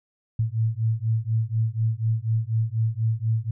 sine beating tone pair, 110 / 114.1 Hz, A2 / A#2, 0 / -37 cents, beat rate 4.1 Hz, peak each -24 dBFS, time 0.39-3.51 s, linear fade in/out 5 ms, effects none

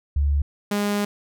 sine / sawtooth tone pair in turn, 71.6 / 205 Hz, D2 / G#3, -43 / -22 cents, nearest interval octave + tritone, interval 1821 cents, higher second, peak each -17 dBFS, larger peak neither, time 0.16-0.42 / 0.71-1.05 s, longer second, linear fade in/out 5 ms, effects none

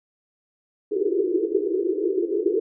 white band-pass noise, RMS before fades -23 dBFS, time 0.91-2.6 s, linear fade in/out 10 ms, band 330 to 440 Hz, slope 96 dB/octave, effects none

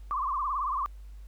sine tone with vibrato, 1108.7 Hz, C#6, in tune, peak -27 dBFS, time 0.11-0.86 s, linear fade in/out 0 ms, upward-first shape triangle, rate 18 Hz, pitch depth 180 cents each way, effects added 50 Hz sine -42 dBFS peak until 1.27 s + pink hiss -66 dBFS RMS until 1.27 s

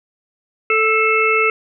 harmonic tone with a mistuned harmonic, 440 Hz, A4, in tune, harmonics 1 / 3 / 5 / 6, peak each -18 / -18 / -18 / -18 dBFS, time 0.7-1.5 s, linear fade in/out 2 ms, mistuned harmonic 5, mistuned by -27 cents, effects none

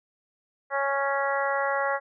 harmonic tone, 277.2 Hz, C#4, in tune, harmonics 2 / 3 / 4 / 5 / 6 / 7, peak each -28 / -30 / -31 / -32 / -33 / -33 dBFS, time 0.7-2 s, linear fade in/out 50 ms, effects none

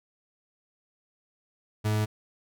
40% pulse tone, 106.9 Hz, A2, 49 cents flat, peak -23 dBFS, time 1.84-2.06 s, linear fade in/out 20 ms, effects none

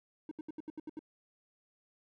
triangle tone bursts, 309.4 Hz, D#4, 10 cents flat, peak -37 dBFS, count 8, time 0.29-0.992 s, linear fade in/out 2 ms, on 23 ms, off 74 ms, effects none

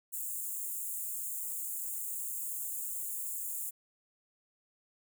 white high-pass noise, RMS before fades -38 dBFS, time 0.12-3.71 s, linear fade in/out 20 ms, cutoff 6900 Hz, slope 96 dB/octave, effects none

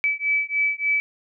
sine beating tone pair, 2298 / 2301.4 Hz, D7 / D7, -38 / -36 cents, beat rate 3.4 Hz, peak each -23 dBFS, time 0.04-1 s, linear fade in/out 0 ms, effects none

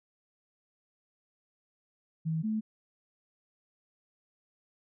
sine tone pair in turn, 160.4 / 217.4 Hz, E3 / A3, -47 / -21 cents, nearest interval perfect fourth, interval 526 cents, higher second, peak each -28 dBFS, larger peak neither, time 2.25-2.43 / 2.43-2.61 s, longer neither, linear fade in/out 20 ms, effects none

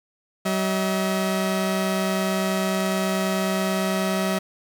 sawtooth tone pair together, 190.4 / 640.4 Hz, F#3 / D#5, +50 / +50 cents, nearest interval octave + major sixth, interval 2100 cents, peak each -19 / -22 dBFS, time 0.45-4.39 s, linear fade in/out 10 ms, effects none

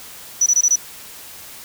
sine tone bursts, 5920 Hz, F#8, in tune, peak -11 dBFS, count 5, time 0.41-0.758 s, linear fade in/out 5 ms, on 52 ms, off 22 ms, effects white hiss -38 dBFS RMS until 1.64 s

